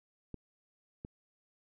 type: clicks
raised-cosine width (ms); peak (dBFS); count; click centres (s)
3; -29; 2; 0.343 / 1.049
effects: none